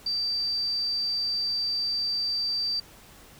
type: tone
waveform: sine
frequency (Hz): 4661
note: D8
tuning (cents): -14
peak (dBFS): -25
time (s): 0.06-2.8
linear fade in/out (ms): 5
effects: pink hiss -51 dBFS RMS until 3.39 s